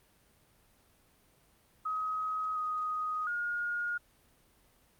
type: tone with pitch steps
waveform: sine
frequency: 1266 / 1249 / 1429 Hz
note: D#6 / D#6 / F6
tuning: +30 / +6 / +39 cents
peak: -31 dBFS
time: 1.85-3.98 s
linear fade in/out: 10 ms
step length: 710 ms
effects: pink hiss -66 dBFS RMS until 4.99 s + Opus 32 kbps